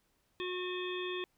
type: harmonic tone with a mistuned harmonic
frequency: 362.8 Hz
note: F#4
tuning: 34 cents flat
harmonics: 1 / 3 / 5 / 7 / 9 / 10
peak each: -37 / -45 / -46 / -44 / -46 / -46 dBFS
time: 0.4-1.24 s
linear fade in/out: 0 ms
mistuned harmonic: 10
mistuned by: -41 cents
effects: pink hiss -75 dBFS RMS until 1.37 s